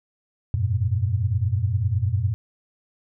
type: tone cluster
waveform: sine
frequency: 90.2 / 100.1 / 118.2 Hz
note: F#2 / G2 / A#2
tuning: -44 / +37 / +24 cents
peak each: -24 dBFS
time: 0.54-2.34 s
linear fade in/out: 0 ms
effects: none